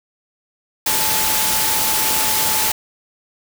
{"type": "tone in noise", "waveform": "sine", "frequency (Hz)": 870, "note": "A5", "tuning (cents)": -20, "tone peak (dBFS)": -26, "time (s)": [0.86, 2.72], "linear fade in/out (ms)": 5, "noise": "white", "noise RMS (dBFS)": -18, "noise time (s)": [0.86, 2.72], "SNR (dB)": -11, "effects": []}